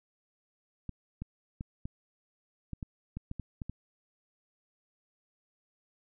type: clicks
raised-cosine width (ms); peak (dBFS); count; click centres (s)
5; -25; 11; 0.893 / 1.22 / 1.609 / 1.855 / 2.733 / 2.828 / 3.17 / 3.314 / 3.397 / 3.618 / 3.696
effects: none